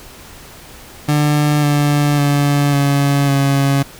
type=tone with pitch steps; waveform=30% pulse; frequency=148.4 / 145.93 / 143.51 / 141.13 / 138.78 Hz; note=D3 / D3 / D3 / C#3 / C#3; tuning=+18 / -11 / -40 / +31 / +2 cents; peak=-9 dBFS; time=1.08-3.83 s; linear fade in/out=10 ms; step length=550 ms; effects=pink hiss -38 dBFS RMS until 3.99 s